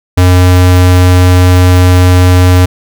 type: tone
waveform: square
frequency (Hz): 90.5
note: F#2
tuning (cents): -38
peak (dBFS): -3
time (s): 0.17-2.66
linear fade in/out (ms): 10
effects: none